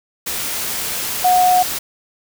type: tone in noise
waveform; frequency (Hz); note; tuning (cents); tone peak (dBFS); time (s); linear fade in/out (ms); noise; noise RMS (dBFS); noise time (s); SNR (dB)
sine; 729; F#5; -26; -10; 1.24-1.63; 10; white; -23; 0.26-1.79; +10
effects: none